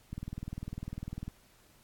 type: click train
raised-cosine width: 5 ms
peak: -26 dBFS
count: 24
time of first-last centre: 0.13-1.28 s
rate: 20 Hz
effects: pink hiss -63 dBFS RMS until 1.83 s + AAC 64 kbps